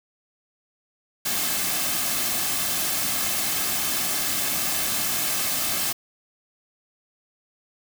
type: noise with comb filter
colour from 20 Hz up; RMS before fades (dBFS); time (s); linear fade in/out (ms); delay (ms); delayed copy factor
white; -25; 1.25-5.93; 10; 2.1; -0.5
effects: none